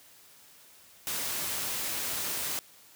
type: noise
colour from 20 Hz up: white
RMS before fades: -33 dBFS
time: 1.07-2.59 s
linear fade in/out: 0 ms
effects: white hiss -56 dBFS RMS until 2.95 s + high-pass 60 Hz 12 dB/octave